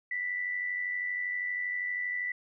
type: tone with amplitude modulation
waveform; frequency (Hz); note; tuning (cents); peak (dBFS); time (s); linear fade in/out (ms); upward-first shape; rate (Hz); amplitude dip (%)
sine; 1975.5; B6; 0; -28; 0.11-2.32; 5; sine; 92.6; 50
effects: none

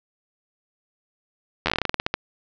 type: slowing click train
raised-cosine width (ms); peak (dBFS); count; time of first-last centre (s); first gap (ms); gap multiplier
0.3; -5; 15; 1.66-2.14; 11; 1.16
effects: resampled to 16000 Hz + 7-bit

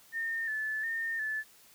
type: tone with vibrato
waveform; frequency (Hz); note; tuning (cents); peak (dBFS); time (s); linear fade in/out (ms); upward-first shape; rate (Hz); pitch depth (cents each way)
sine; 1780; A6; +20; -31; 0.12-1.44; 50; square; 1.4; 40
effects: white hiss -59 dBFS RMS until 1.74 s

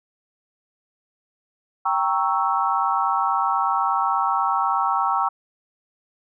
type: chord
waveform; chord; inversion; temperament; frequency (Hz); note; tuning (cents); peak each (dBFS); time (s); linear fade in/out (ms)
sine; G diminished seventh; none; equal; 784 / 932.3 / 1108.7 / 1318.5; G5 / Bb5 / Db6 / Fb6; 0 / 0 / 0 / 0; -24; 1.85-5.29; 10
effects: none

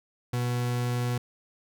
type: tone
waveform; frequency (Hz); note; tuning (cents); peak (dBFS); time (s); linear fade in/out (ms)
40% pulse; 122.2; B2; -18; -25; 0.33-1.18; 5
effects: none

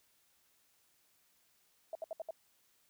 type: tone bursts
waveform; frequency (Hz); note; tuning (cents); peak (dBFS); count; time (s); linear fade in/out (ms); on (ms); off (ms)
sine; 648; E5; -30; -37; 5; 1.93-2.308; 2; 22; 67
effects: white hiss -72 dBFS RMS until 2.89 s

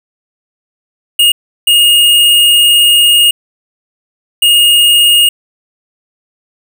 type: tone bursts at uneven times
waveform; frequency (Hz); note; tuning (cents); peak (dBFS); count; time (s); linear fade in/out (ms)
square; 2853; F7; +36; -5; 3; 1.19-1.32 / 1.67-3.31 / 4.42-5.29; 5
effects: none

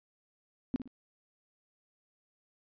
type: tone with echo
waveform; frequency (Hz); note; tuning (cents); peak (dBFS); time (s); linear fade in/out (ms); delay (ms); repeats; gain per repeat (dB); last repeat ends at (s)
sine; 256.1; C4; -37; -26; 0.74-0.76; 0; 58; 2; -10; 0.876
effects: resampled to 11025 Hz

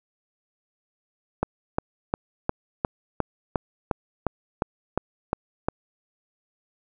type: click train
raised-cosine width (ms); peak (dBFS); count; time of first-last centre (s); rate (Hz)
1; -8; 13; 1.43-5.685; 2.82
effects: none

